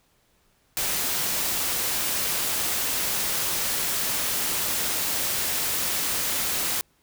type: noise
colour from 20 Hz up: white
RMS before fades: -26 dBFS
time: 0.77-6.81 s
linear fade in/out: 0 ms
effects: pink hiss -65 dBFS RMS until 7.02 s